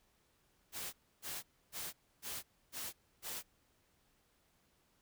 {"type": "noise bursts", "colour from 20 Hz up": "white", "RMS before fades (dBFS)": -43, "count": 6, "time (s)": [0.72, 3.43], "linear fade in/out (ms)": 50, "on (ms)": 210, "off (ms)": 290, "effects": ["pink hiss -74 dBFS RMS until 5.01 s"]}